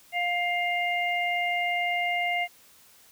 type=harmonic tone; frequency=703 Hz; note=F5; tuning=11 cents sharp; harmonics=1 / 3 / 4; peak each=-28 / -27 / -35 dBFS; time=0.12-2.48 s; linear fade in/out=50 ms; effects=white hiss -56 dBFS RMS until 3.11 s